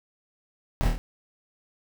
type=noise with echo; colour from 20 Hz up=brown; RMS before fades=-23 dBFS; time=0.81-0.88 s; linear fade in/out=0 ms; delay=25 ms; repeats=4; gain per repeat=-3 dB; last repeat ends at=0.98 s; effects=none